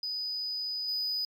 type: tone with level steps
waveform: sine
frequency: 4978 Hz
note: D#8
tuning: in tune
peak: -30 / -26 dBFS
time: 0.03-1.25 s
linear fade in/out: 2 ms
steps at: 0.88 s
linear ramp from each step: 2 ms
effects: tanh soft clip ceiling -28 dBFS + MP3 96 kbps